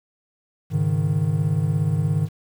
triangle chord, Ab suspended fourth, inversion none, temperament equal, 103.83 / 138.59 / 155.56 Hz, Ab2 / Db3 / Eb3, 0 / 0 / 0 cents, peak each -22 / -23 / -19 dBFS, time 0.7-2.29 s, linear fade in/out 50 ms, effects 8-bit

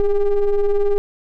triangle ring-modulated tone, 198.8 Hz, G3, 25 cents sharp, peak -8 dBFS, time 0-0.98 s, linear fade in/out 0 ms, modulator 208 Hz, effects none

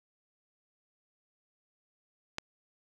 click, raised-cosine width 0.2 ms, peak -16 dBFS, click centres 2.384 s, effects none

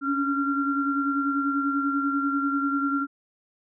sine tone cluster, 279 / 289.2 / 1376 Hz, C#4 / D4 / F6, +11 / -27 / -26 cents, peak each -25 / -32 / -26 dBFS, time 0.01-3.07 s, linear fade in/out 50 ms, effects none

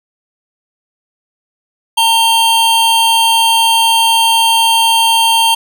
square tone pair together, 912 / 3172 Hz, A#5 / G7, -38 / +20 cents, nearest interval octave + minor seventh, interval 2158 cents, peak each -11 / -12 dBFS, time 1.97-5.55 s, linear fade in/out 10 ms, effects none

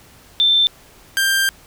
sine / sawtooth tone pair in turn, 3557 / 1584.5 Hz, A7 / G6, +18 / +18 cents, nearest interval octave + major second, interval 1400 cents, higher first, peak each -11 dBFS, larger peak neither, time 0.4-0.67 / 1.17-1.49 s, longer second, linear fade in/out 0 ms, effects pink hiss -47 dBFS RMS until 1.66 s

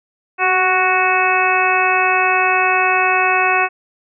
harmonic tone with a mistuned harmonic, 370 Hz, F#4, in tune, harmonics 1 / 2 / 3 / 4 / 5 / 6 / 7, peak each -23 / -18 / -19 / -20 / -23 / -23 / -18 dBFS, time 0.38-3.69 s, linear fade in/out 50 ms, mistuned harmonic 1, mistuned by +28 cents, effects none

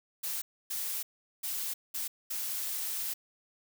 blue noise bursts at uneven times, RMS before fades -35 dBFS, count 5, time 0.23-0.42 / 0.7-1.03 / 1.43-1.74 / 1.94-2.08 / 2.3-3.14 s, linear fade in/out 10 ms, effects none

